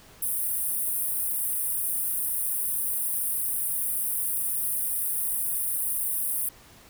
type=high-pass noise; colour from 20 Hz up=pink; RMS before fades=-28 dBFS; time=0.22-6.49 s; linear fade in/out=5 ms; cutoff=9000 Hz; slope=96 dB/octave; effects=pink hiss -52 dBFS RMS until 6.89 s